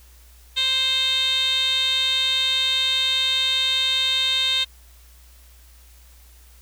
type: tone with band-pass filter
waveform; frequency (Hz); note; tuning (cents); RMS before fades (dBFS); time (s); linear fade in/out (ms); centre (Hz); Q
10% pulse; 525; C5; +6; -21; 0.56-4.65; 20; 3700; 7.1
effects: added 60 Hz sine -47 dBFS peak until 6.61 s + white hiss -54 dBFS RMS until 6.61 s